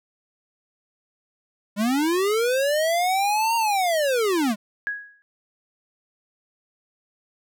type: linear two-way sweep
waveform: square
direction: up then down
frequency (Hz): 196 to 932.3 to 196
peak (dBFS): -20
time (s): 1.76-4.56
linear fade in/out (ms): 50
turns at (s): 3.56
type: tone with exponential decay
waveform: sine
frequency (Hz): 1661.2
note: G#6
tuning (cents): 0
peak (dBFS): -21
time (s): 4.87-5.22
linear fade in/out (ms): 0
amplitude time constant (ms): 76
effects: none